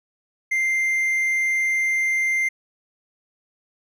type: tone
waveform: triangle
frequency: 2093 Hz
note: C7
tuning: in tune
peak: -17 dBFS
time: 0.51-2.49 s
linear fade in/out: 10 ms
effects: none